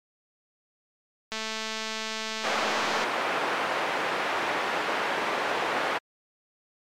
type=click train; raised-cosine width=0.2 ms; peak=-15 dBFS; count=379; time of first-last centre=1.32-3.038 s; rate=220 Hz
type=band-pass noise; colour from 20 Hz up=pink; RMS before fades=-28 dBFS; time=2.43-5.99 s; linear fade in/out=20 ms; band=520 to 2200 Hz; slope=12 dB/octave
effects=MP3 96 kbps